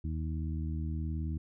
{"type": "harmonic tone", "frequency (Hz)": 79, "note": "D#2", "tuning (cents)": 27, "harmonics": [1, 2, 3, 4], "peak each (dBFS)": [-33, -39, -43, -45], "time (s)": [0.04, 1.38], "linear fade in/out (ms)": 5, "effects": []}